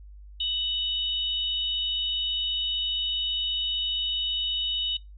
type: tone pair together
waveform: sine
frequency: 2977 / 3724 Hz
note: F#7 / A#7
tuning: +10 / -2 cents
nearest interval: major third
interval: 388 cents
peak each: -28 dBFS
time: 0.4-4.97 s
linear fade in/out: 5 ms
effects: noise-tail reverb RT60 0.2 s tail -23 dB re dry + added 50 Hz sine -43 dBFS peak until 5.17 s